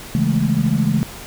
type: chord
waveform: sine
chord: A major seventh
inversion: first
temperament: equal with one note detuned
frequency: 138.59 / 164.81 / 207.7 / 221.3 Hz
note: C#3 / E3 / G#3 / A3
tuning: 0 / 0 / 0 / +10 cents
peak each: -20 dBFS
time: 0.15-1.03 s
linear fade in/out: 0 ms
effects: pink hiss -35 dBFS RMS until 1.26 s